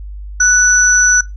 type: tone pair together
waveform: sine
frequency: 1480 / 5944 Hz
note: F#6 / F#8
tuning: 0 / +7 cents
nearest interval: 2 octaves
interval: 2407 cents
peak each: -10 dBFS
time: 0.4-1.21 s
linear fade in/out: 5 ms
effects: noise-tail reverb RT60 0.2 s tail -20 dB re dry + added 50 Hz sine -25 dBFS peak until 1.36 s